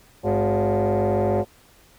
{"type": "tone with frequency modulation", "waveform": "sine", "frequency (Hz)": 101.4, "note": "G#2", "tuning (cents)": -41, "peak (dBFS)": -16, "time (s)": [0.23, 1.45], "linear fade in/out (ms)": 50, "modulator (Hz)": 156, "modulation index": 4.1, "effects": ["tanh soft clip ceiling -16 dBFS", "pink hiss -54 dBFS RMS until 1.98 s"]}